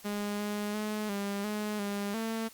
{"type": "tone with pitch steps", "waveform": "sawtooth", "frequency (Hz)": [205.7, 207.5, 212.6, 200.7, 210.8, 202.2, 224.6], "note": ["G#3", "G#3", "G#3", "G3", "G#3", "G#3", "A3"], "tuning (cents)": [-16, -1, 41, 41, 26, -46, 36], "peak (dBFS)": -28, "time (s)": [0.04, 2.49], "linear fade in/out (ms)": 20, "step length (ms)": 350, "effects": ["white hiss -54 dBFS RMS until 2.53 s", "Opus 48 kbps"]}